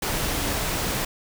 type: tone in noise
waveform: sine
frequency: 286.7 Hz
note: D4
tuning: 42 cents flat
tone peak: -35 dBFS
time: 0.31-0.55 s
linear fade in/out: 5 ms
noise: pink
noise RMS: -26 dBFS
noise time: 0.02-1.05 s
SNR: -12 dB
effects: none